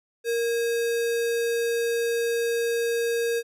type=tone with sample-and-hold; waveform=sine; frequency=466.2 Hz; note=A#4; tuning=in tune; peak=-22 dBFS; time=0.24-3.43 s; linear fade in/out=50 ms; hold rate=2100 Hz; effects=resampled to 32000 Hz